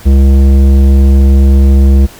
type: tone with tanh clipping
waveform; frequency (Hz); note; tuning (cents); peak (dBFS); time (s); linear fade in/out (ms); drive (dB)
sine; 67.9; C#2; -35; -4; 0.05-2.07; 20; 13
effects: pink hiss -34 dBFS RMS until 2.19 s